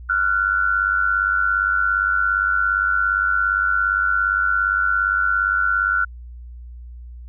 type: tone pair together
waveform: sine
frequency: 1382.6 / 1480 Hz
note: F6 / F#6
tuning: -18 / 0 cents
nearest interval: minor second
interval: 118 cents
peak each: -19 dBFS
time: 0.09-6.05 s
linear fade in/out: 10 ms
effects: added 60 Hz sine -34 dBFS peak until 7.28 s